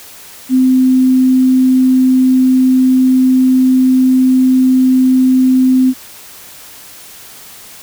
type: tone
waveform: sine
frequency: 257.9 Hz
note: C4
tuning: 25 cents flat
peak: -6 dBFS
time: 0.49-5.94 s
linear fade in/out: 50 ms
effects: white hiss -35 dBFS RMS until 7.82 s